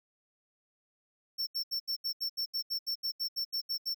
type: tone bursts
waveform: square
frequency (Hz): 5420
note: E8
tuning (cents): +47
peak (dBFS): -31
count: 16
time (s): 1.38-3.946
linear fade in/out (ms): 20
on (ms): 91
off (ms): 74
effects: none